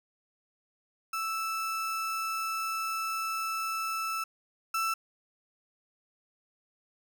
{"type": "tone pair in turn", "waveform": "35% pulse", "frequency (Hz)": [1318, 1326.4], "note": ["E6", "E6"], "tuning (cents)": [-1, 10], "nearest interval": "unison", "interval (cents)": 11, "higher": "second", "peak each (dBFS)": [-29, -26], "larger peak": "second", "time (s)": [[1.13, 4.24], [4.74, 4.94]], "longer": "first", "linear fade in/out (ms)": 5, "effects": []}